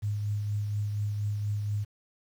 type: tone with tremolo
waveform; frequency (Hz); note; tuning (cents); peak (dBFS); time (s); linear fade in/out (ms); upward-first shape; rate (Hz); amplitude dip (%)
sine; 103.83; G#2; 0; -26; 0.02-1.85; 20; triangle; 4.2; 35
effects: 9-bit